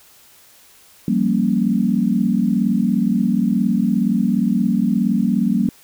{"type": "chord", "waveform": "sine", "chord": "G half-diminished seventh", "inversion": "third", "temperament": "equal with one note detuned", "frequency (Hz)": [173.91, 196, 233.1, 277.2], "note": ["F3", "G3", "Bb3", "Db4"], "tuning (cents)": [-7, 0, 0, 0], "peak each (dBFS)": [-24, -18, -18, -24], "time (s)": [1.08, 5.69], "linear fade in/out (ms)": 2, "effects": ["white hiss -49 dBFS RMS until 5.83 s"]}